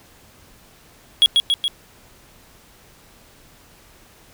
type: tone with echo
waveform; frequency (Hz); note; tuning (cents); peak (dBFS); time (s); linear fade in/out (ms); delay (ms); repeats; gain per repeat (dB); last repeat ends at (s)
triangle; 3322; G#7; 0; -7; 1.22-1.26; 0; 140; 3; -3; 1.68
effects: pink hiss -50 dBFS RMS until 4.33 s